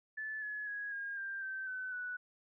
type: tone with pitch steps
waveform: sine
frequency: 1740 / 1700.3 / 1661.4 / 1623.5 / 1586.4 / 1550.2 / 1514.8 / 1480.2 Hz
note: A6 / G#6 / G#6 / G#6 / G6 / G6 / F#6 / F#6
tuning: -20 / +40 / 0 / -40 / +20 / -20 / +40 / 0 cents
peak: -38 dBFS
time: 0.17-2.17 s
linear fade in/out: 10 ms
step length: 250 ms
effects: none